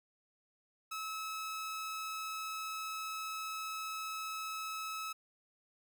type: tone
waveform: sawtooth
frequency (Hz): 1295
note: E6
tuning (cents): -31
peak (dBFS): -35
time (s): 0.91-5.13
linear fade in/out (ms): 10
effects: none